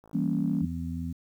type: click train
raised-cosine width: 1 ms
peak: -39 dBFS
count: 32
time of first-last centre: 0.04-0.606 s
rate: 54.8 Hz
type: chord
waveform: sine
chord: E diminished seventh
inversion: none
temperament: equal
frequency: 164.81 / 196 / 233.1 / 277.2 Hz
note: E3 / G3 / Bb3 / Db4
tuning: 0 / 0 / 0 / 0 cents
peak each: -30 dBFS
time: 0.13-0.66 s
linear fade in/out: 20 ms
type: harmonic tone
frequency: 83.5 Hz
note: E2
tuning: 23 cents sharp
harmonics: 1 / 2 / 3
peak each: -35 / -35 / -35 dBFS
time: 0.61-1.13 s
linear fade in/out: 10 ms
effects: 10-bit